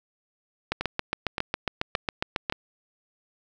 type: two click trains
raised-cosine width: 0.3 ms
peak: -12 / -9 dBFS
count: 4 / 14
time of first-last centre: 0.81-2.524 / 0.72-2.498 s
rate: 1.75 / 7.31 Hz
effects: none